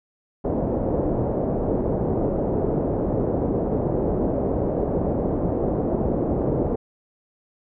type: low-pass noise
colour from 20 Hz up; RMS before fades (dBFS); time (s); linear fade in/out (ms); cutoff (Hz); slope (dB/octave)
white; -23; 0.44-6.76; 10; 570; 24
effects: none